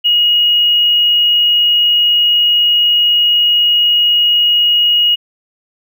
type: tone with hard clipping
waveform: triangle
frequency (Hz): 2886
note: F#7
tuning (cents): -44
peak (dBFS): -8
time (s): 0.04-5.16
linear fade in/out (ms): 20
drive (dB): 3
effects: none